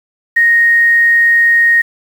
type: tone with quantisation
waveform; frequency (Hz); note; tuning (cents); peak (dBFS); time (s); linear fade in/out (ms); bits
sine; 1864.7; A#6; 0; -6; 0.36-1.82; 10; 6
effects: none